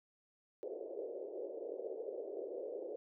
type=band-pass noise; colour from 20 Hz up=pink; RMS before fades=-44 dBFS; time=0.63-2.96 s; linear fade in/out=0 ms; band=380 to 560 Hz; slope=48 dB/octave; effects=none